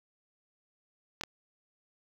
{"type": "clicks", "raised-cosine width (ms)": 0.2, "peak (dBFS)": [-16, -20], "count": 2, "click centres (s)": [1.211, 1.236], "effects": ["7-bit"]}